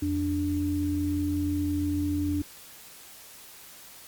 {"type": "tone pair together", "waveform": "sine", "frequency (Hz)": [87.31, 293.4], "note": ["F2", "D4"], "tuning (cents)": [0, -2], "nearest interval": "octave + major sixth", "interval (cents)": 2098, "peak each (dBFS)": [-30, -26], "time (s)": [0.02, 2.42], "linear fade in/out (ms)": 5, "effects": ["white hiss -48 dBFS RMS until 4.07 s", "Opus 48 kbps"]}